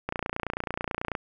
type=click train; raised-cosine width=0.5 ms; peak=-14 dBFS; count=32; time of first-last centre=0.09-1.152 s; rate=29.2 Hz; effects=none